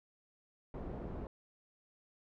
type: low-pass noise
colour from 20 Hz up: pink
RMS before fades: -43 dBFS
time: 0.74-1.27 s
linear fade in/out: 2 ms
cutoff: 650 Hz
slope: 12 dB/octave
effects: none